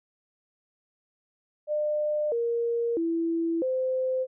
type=tone with pitch steps; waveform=sine; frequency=601 / 468.2 / 331.9 / 517 Hz; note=D5 / A#4 / E4 / C5; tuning=+40 / +8 / +12 / -21 cents; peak=-24 dBFS; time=1.67-4.27 s; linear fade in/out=50 ms; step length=650 ms; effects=none